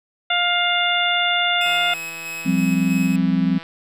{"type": "harmonic tone", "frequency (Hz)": 704, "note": "F5", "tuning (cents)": 14, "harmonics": [1, 2, 3, 4, 5], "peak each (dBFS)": [-23, -23, -23, -23, -23], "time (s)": [0.3, 1.94], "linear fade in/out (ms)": 5}
{"type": "tone with tremolo", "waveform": "45% pulse", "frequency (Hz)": 2558, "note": "D#7", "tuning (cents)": 47, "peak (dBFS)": -28, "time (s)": [1.61, 3.16], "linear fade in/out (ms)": 2, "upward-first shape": "square", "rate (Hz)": 3.1, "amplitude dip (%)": 30}
{"type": "click train", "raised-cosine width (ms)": 0.3, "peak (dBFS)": -21, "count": 326, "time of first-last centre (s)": [1.66, 3.63], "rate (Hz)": 165}
{"type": "chord", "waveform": "sine", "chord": "F suspended second", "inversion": "none", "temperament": "equal", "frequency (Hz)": [174.61, 196, 261.6], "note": ["F3", "G3", "C4"], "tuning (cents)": [0, 0, 0], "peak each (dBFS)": -20, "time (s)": [2.45, 3.59], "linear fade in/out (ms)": 20}
{"effects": []}